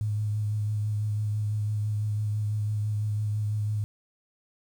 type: tone with vibrato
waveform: sine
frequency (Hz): 105.6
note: G#2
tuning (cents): +29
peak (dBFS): -25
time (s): 0.01-3.84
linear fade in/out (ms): 0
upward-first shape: sine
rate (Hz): 6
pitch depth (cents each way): 21
effects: 9-bit